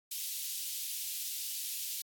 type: high-pass noise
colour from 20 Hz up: white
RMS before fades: -38 dBFS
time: 0.11-2.02 s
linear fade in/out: 5 ms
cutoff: 2900 Hz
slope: 24 dB/octave
effects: AAC 64 kbps